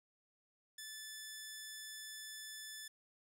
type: tone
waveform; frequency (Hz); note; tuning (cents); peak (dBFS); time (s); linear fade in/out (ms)
10% pulse; 1745; A6; -15; -38; 0.78-2.88; 5
effects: none